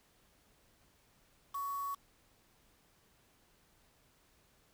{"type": "tone with quantisation", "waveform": "sine", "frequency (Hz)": 1119, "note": "C#6", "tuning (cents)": 16, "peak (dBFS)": -36, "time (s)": [1.54, 1.95], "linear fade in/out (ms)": 10, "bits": 8, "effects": ["pink hiss -69 dBFS RMS until 4.73 s"]}